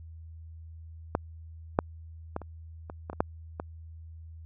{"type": "clicks", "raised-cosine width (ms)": 1, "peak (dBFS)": [-11, -7, -17, -28, -25, -21, -25, -9, -19], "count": 9, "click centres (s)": [1.151, 1.789, 2.364, 2.417, 2.899, 3.099, 3.131, 3.205, 3.599], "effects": ["added 81 Hz sine -43 dBFS peak until 4.45 s"]}